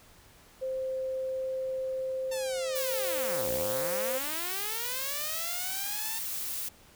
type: tone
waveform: sine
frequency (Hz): 523.3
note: C5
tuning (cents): 0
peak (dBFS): -30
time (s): 0.61-4.19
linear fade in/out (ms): 20
type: linear two-way sweep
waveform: 5% pulse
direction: down then up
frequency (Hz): 909 to 51.4 to 909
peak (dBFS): -25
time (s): 2.31-6.19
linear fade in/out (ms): 10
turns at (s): 3.51
type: noise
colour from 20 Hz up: blue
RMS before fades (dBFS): -35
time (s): 2.75-6.69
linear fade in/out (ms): 10
effects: pink hiss -57 dBFS RMS until 6.95 s